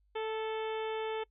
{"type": "harmonic tone with a mistuned harmonic", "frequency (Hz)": 440, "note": "A4", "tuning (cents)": 0, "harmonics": [1, 2, 3, 4, 5, 6, 7, 8], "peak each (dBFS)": [-34, -40, -47, -49, -48, -51, -50, -52], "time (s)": [0.15, 1.24], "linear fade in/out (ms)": 10, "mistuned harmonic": 4, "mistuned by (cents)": -18, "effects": ["noise-tail reverb RT60 0.1 s tail -25 dB re dry", "added 50 Hz sine -67 dBFS peak until 1.3 s"]}